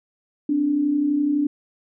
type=tone pair together; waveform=sine; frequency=260.4 / 292.3 Hz; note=C4 / D4; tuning=-8 / -8 cents; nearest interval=major second; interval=200 cents; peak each=-27 / -18 dBFS; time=0.49-1.47 s; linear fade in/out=5 ms; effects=none